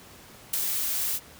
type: noise with ADSR envelope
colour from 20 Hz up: blue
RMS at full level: -23 dBFS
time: 0.53-1.2 s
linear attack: 8 ms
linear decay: 6 ms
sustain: -5 dB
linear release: 50 ms
effects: pink hiss -49 dBFS RMS until 1.39 s + high-pass 60 Hz 12 dB/octave